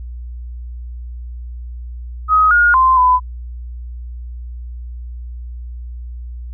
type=tone with pitch steps; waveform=sine; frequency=1262 / 1430 / 1039 / 1004 Hz; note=D#6 / F6 / C6 / B5; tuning=+24 / +41 / -12 / +28 cents; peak=-8 dBFS; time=2.28-3.2 s; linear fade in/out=50 ms; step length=230 ms; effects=added 60 Hz sine -26 dBFS peak until 6.53 s